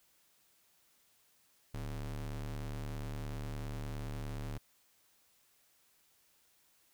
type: ring-modulated tone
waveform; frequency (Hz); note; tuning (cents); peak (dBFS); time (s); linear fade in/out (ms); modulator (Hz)
square; 73.42; D2; 0; -36; 1.74-4.58; 5; 38.5
effects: white hiss -70 dBFS RMS until 6.93 s